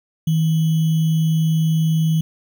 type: tone with sample-and-hold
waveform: sine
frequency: 159.9 Hz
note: D#3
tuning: 48 cents sharp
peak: -14 dBFS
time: 0.27-2.21 s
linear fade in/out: 5 ms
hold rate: 3150 Hz
effects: none